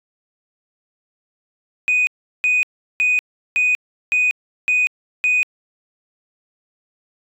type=tone bursts; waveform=sine; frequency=2489 Hz; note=D#7; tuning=in tune; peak=-12 dBFS; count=7; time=1.88-5.43 s; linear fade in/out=0 ms; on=190 ms; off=370 ms; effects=tanh soft clip ceiling -11 dBFS